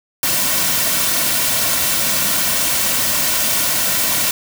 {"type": "noise with comb filter", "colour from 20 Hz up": "white", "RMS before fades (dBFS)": -17, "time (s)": [0.23, 4.31], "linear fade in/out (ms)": 2, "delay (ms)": 2.4, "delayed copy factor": -0.5, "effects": []}